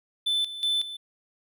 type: tone with tremolo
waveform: triangle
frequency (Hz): 3520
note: A7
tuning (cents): 0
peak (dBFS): -21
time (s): 0.26-0.97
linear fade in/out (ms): 10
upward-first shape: square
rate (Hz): 2.7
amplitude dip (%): 75
effects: none